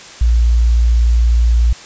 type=tone; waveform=sine; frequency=58.27 Hz; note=A#1; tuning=in tune; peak=-8 dBFS; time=0.21-1.73 s; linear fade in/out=5 ms; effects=white hiss -35 dBFS RMS until 1.85 s + resampled to 16000 Hz